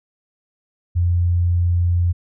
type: tone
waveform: sine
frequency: 87.31 Hz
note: F2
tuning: in tune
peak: -14 dBFS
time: 0.95-2.13 s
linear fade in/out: 20 ms
effects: none